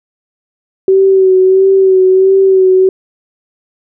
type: tone with vibrato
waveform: sine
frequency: 380 Hz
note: F#4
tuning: 46 cents sharp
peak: -4 dBFS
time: 0.88-2.89 s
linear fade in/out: 2 ms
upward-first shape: sine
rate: 1.5 Hz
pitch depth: 31 cents each way
effects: none